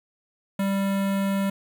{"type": "tone with notch filter", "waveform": "square", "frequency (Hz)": 196.3, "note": "G3", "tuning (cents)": 3, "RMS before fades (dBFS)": -24, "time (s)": [0.59, 1.5], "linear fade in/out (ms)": 5, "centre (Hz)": 5400, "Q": 0.98, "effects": ["9-bit"]}